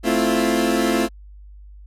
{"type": "chord", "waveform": "30% pulse", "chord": "F major seventh", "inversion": "first", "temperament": "equal", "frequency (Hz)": [220, 261.6, 329.6, 349.2], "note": ["A3", "C4", "E4", "F4"], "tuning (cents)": [0, 0, 0, 0], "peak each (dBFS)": -20, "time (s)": [0.03, 1.09], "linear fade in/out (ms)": 50, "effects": ["added 50 Hz sine -39 dBFS peak until 1.86 s", "resampled to 32000 Hz"]}